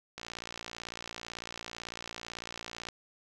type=click train; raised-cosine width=0.2 ms; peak=-22 dBFS; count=158; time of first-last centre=0.18-2.887 s; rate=58 Hz; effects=none